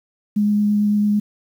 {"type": "tone with vibrato", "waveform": "sine", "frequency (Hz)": 207.7, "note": "G#3", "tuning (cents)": 0, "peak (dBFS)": -14, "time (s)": [0.36, 1.2], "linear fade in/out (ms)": 10, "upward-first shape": "sine", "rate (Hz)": 9, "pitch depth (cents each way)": 9, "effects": ["8-bit"]}